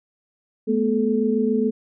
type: tone cluster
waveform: sine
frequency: 216 / 243.2 / 432.8 Hz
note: A3 / B3 / A4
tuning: -32 / -26 / -29 cents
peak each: -22 dBFS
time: 0.67-1.71 s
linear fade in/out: 20 ms
effects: none